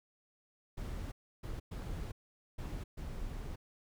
brown noise bursts at uneven times, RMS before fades -41 dBFS, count 5, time 0.77-1.12 / 1.43-1.6 / 1.71-2.12 / 2.58-2.84 / 2.97-3.56 s, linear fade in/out 10 ms, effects none

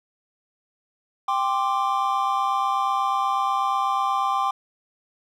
triangle chord, G suspended fourth, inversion none, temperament equal with one note detuned, 789 / 1046.5 / 1174.7 Hz, G5 / C6 / D6, +11 / 0 / 0 cents, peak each -23 dBFS, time 1.28-4.51 s, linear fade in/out 5 ms, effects none

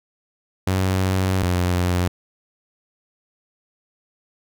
sawtooth tone pair in turn, 94.2 / 89.43 Hz, F#2 / F2, +32 / +42 cents, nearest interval minor second, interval 90 cents, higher first, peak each -14 / -14 dBFS, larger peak neither, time 0.67-1.43 / 1.43-2.08 s, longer first, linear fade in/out 5 ms, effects none

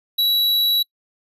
square tone, 3914 Hz, B7, 16 cents flat, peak -16 dBFS, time 0.18-0.83 s, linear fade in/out 10 ms, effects noise-tail reverb RT60 0.1 s tail -25 dB re dry + resampled to 32000 Hz

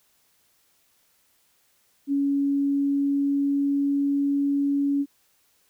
sine tone with pitch glide, 280.2 to 281.8 Hz, C#4 to C#4, +19 to +29 cents, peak -20 dBFS, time 2.07-5.06 s, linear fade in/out 50 ms, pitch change +10 cents, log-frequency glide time 2.43-4.45 s, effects white hiss -65 dBFS RMS until 5.69 s

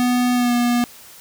square tone with pitch glide, 246.9 to 241.3 Hz, B3 to B3, 0 to -40 cents, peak -16 dBFS, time 0-0.84 s, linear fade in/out 0 ms, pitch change -40 cents, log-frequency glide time 0.34-0.53 s, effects white hiss -43 dBFS RMS until 1.2 s

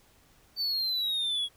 triangle exponential sweep, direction down, 4585 to 3312 Hz, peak -26 dBFS, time 0.56-1.49 s, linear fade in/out 50 ms, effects pink hiss -62 dBFS RMS until 1.56 s

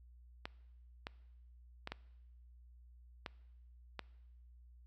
clicks, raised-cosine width 0.3 ms, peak -25 dBFS, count 6, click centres 0.455 / 1.069 / 1.874 / 1.92 / 3.262 / 3.993 s, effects noise-tail reverb RT60 1.0 s tail -22 dB re dry + added 60 Hz sine -57 dBFS peak until 4.86 s

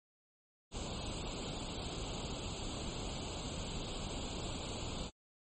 pink noise with comb filter, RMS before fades -41 dBFS, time 0.71-5.11 s, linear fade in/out 50 ms, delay 0.27 ms, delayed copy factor +0.85, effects MP3 32 kbps

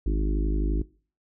harmonic tone, 51.7 Hz, G#1, 7 cents flat, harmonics 1 / 3 / 4 / 5 / 6 / 7 / 8, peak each -22 / -36 / -41 / -36 / -34 / -37 / -44 dBFS, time 0.06-0.82 s, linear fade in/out 5 ms, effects noise-tail reverb RT60 0.4 s tail -21 dB re dry

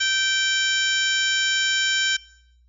harmonic tone with a mistuned harmonic, 778 Hz, G5, 13 cents flat, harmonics 2 / 3 / 4 / 5 / 6 / 7 / 8 / 9, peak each -23 / -30 / -24 / -30 / -36 / -29 / -39 / -30 dBFS, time 0-2.17 s, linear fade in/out 10 ms, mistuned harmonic 8, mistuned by -27 cents, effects noise-tail reverb RT60 0.8 s tail -23 dB re dry + added 60 Hz sine -54 dBFS peak until 2.68 s

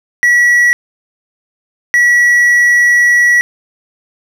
triangle tone bursts at uneven times, 1935 Hz, B6, 36 cents flat, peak -4 dBFS, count 2, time 0.23-0.73 / 1.94-3.41 s, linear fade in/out 0 ms, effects none

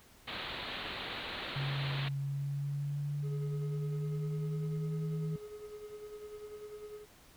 white low-pass noise, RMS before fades -41 dBFS, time 0.27-2.09 s, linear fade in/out 10 ms, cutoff 4200 Hz, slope 96 dB/octave
sine tone with pitch glide, 138.59 to 157.37 Hz, C#3 to D#3, 0 to +20 cents, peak -33 dBFS, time 1.56-5.36 s, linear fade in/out 2 ms, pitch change +220 cents, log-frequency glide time 2.18-4.99 s
triangle tone with tremolo, 420.9 Hz, G#4, 23 cents sharp, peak -40 dBFS, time 3.22-7.06 s, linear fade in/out 50 ms, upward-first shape sine, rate 10 Hz, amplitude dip 55%
effects pink hiss -60 dBFS RMS until 7.36 s

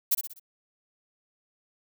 violet noise with echo, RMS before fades -22 dBFS, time 0.11-0.15 s, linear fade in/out 10 ms, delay 62 ms, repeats 4, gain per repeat -7 dB, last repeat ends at 0.398 s, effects none

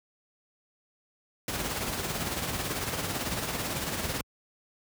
pink noise with tremolo, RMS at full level -30 dBFS, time 1.48-4.21 s, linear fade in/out 2 ms, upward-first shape sine, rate 18 Hz, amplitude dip 45%, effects high-pass 60 Hz 12 dB/octave

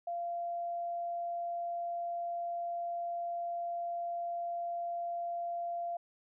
sine tone, 690 Hz, F5, 21 cents flat, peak -34 dBFS, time 0.07-5.97 s, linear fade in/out 5 ms, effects none

